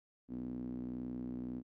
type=tone with band-pass filter; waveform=sawtooth; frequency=61.8 Hz; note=B1; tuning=2 cents sharp; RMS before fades=-42 dBFS; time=0.28-1.63 s; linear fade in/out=50 ms; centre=260 Hz; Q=5.9; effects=none